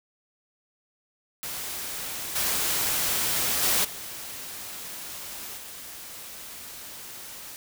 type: noise with level steps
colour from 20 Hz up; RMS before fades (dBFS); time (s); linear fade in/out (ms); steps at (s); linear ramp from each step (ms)
white; -34 / -26 / -23 / -38 / -41; 1.43-7.56; 0; 2.35 / 3.62 / 3.84 / 5.57; 10
effects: none